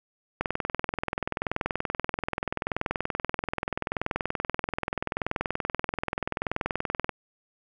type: click train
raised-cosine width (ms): 0.5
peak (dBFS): -12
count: 140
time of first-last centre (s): 0.41-7.093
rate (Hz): 20.8
effects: none